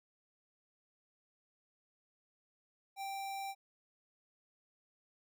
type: tone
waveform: square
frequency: 784 Hz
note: G5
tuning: in tune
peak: -40 dBFS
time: 2.96-3.55 s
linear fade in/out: 50 ms
effects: none